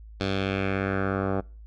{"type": "tone with low-pass filter sweep", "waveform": "10% pulse", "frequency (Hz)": 97, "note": "G2", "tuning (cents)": -18, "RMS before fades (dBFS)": -27, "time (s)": [0.2, 1.41], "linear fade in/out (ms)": 10, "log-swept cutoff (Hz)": [4200, 940], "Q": 2.2, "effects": ["noise-tail reverb RT60 0.4 s tail -25 dB re dry", "added 54 Hz sine -42 dBFS peak until 1.66 s"]}